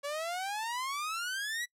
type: exponential sweep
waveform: sawtooth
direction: up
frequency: 560 to 1975.5 Hz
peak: -30 dBFS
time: 0.03-1.66 s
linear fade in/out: 20 ms
effects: noise-tail reverb RT60 0.1 s tail -22 dB re dry + low-pass 12000 Hz 12 dB/octave